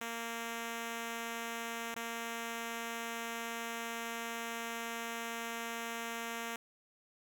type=tone with dropouts; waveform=5% pulse; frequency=231.1 Hz; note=A#3; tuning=15 cents flat; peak=-27 dBFS; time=0.01-6.56 s; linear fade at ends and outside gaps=2 ms; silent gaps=1.942-1.962 s; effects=10-bit